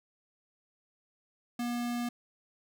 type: tone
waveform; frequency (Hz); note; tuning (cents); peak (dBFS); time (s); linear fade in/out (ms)
square; 240.2; B3; -48; -32; 1.59-2.09; 5
effects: none